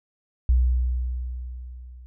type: tone with level ramp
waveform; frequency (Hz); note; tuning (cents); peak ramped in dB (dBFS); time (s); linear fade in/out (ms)
sine; 62; B1; +7; -14 to -41; 0.49-2.06; 0
effects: none